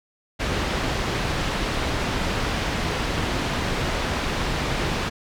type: low-pass noise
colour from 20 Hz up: pink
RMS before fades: -25 dBFS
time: 0.39-5.1 s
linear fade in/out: 20 ms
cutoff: 4200 Hz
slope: 12 dB/octave
effects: none